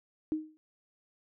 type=tone with exponential decay; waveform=sine; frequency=311.1 Hz; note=D#4; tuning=in tune; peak=-25 dBFS; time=0.32-0.57 s; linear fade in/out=0 ms; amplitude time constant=54 ms; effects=none